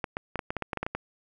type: clicks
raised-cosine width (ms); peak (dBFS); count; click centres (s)
0.5; -15; 12; 0.042 / 0.169 / 0.357 / 0.392 / 0.505 / 0.567 / 0.623 / 0.732 / 0.773 / 0.83 / 0.865 / 0.95
effects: none